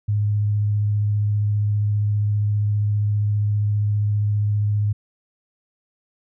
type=tone with vibrato; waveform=sine; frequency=104.1 Hz; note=G#2; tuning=5 cents sharp; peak=-17 dBFS; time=0.08-4.93 s; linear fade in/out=10 ms; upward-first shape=triangle; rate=15 Hz; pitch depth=15 cents each way; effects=none